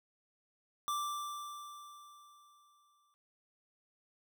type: tone with exponential decay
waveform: square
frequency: 1174.7 Hz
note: D6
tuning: in tune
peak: -33 dBFS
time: 0.88-3.14 s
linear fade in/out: 0 ms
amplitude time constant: 490 ms
effects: none